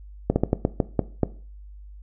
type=slowing click train; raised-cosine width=2 ms; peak=-5 dBFS; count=8; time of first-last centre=0.3-1.233 s; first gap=60 ms; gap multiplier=1.26; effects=noise-tail reverb RT60 0.4 s tail -17 dB re dry + added 50 Hz sine -40 dBFS peak until 2.02 s